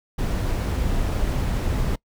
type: noise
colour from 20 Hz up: brown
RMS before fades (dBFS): -23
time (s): 0.18-1.96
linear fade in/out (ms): 10
effects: noise-tail reverb RT60 0.1 s tail -23 dB re dry